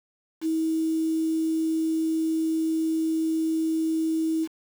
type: tone with quantisation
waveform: sine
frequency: 320.9 Hz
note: E4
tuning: 46 cents flat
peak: -22 dBFS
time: 0.41-4.48 s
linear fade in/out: 50 ms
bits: 7
effects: none